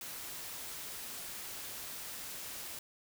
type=noise; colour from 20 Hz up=white; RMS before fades=-44 dBFS; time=0.01-2.79 s; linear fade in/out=2 ms; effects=none